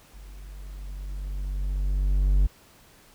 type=tone with level ramp; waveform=triangle; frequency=48 Hz; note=G1; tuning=36 cents flat; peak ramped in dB=-40 to -14 dBFS; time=0.13-2.47 s; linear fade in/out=10 ms; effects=pink hiss -55 dBFS RMS until 3.14 s